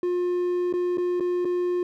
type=tone with dropouts; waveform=triangle; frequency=355.9 Hz; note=F4; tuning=33 cents sharp; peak=-20 dBFS; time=0.03-1.83 s; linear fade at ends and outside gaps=2 ms; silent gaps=0.727-0.737 / 0.973-0.981 / 1.199-1.206 / 1.448-1.453 s; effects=none